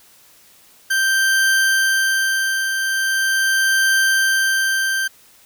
40% pulse tone with tremolo, 1568 Hz, G6, in tune, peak -12 dBFS, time 0.9-5.08 s, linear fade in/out 10 ms, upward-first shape triangle, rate 0.41 Hz, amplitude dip 50%, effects white hiss -50 dBFS RMS until 5.45 s

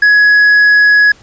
triangle tone with tanh clipping, 1678 Hz, G#6, 17 cents sharp, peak -5 dBFS, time 0.02-1.12 s, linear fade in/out 5 ms, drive 8 dB, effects pink hiss -43 dBFS RMS until 1.22 s + resampled to 16000 Hz

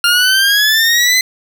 20% pulse exponential sweep, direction up, 1396.9 to 2051 Hz, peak -4 dBFS, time 0.04-1.21 s, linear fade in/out 2 ms, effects none

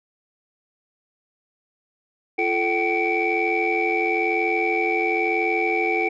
sine tone cluster, 343.3 / 436.1 / 765 / 2250 / 2331 Hz, F4 / A4 / G5 / C#7 / D7, -30 / -15 / -42 / +25 / -14 cents, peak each -25 dBFS, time 2.38-6.09 s, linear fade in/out 10 ms, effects tanh soft clip ceiling -11 dBFS

